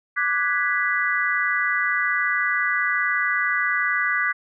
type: chord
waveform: sine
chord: G# half-diminished seventh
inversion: second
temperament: equal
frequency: 1174.7 / 1480 / 1661.2 / 1975.5 Hz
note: D6 / F#6 / G#6 / B6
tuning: 0 / 0 / 0 / 0 cents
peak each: -27 / -25 / -26 / -23 dBFS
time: 0.16-4.33 s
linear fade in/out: 20 ms
effects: none